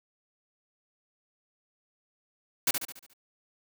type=noise with echo; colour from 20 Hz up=white; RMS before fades=-24 dBFS; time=2.67-2.71 s; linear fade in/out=5 ms; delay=71 ms; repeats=6; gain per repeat=-6 dB; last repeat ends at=3.136 s; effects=none